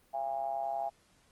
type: ring-modulated tone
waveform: triangle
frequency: 65.41 Hz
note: C2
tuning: in tune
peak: -27 dBFS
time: 0.13-0.9 s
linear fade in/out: 20 ms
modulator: 747 Hz
effects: pink hiss -67 dBFS RMS until 1.31 s + Opus 24 kbps